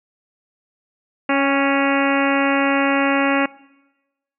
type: harmonic tone with a mistuned harmonic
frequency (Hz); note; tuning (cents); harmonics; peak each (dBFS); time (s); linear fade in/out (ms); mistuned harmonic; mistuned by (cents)
277.2; C#4; 0; 1 / 2 / 3 / 4 / 5 / 6 / 7 / 8 / 9 / 10; -19 / -22 / -24 / -25 / -26 / -27 / -27 / -28 / -29 / -29; 1.29-3.46; 5; 3; -24
effects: noise-tail reverb RT60 1.0 s tail -21 dB re dry